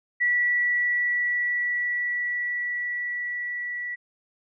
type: tone with level ramp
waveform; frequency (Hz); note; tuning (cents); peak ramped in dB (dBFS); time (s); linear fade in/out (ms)
sine; 1949; B6; -23; -19 to -29; 0.2-3.96; 20
effects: none